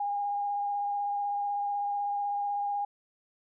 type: tone with vibrato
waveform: sine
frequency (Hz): 813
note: G#5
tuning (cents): -37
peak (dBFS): -28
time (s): 0-2.85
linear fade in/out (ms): 5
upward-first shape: sine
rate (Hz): 16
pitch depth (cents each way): 12
effects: none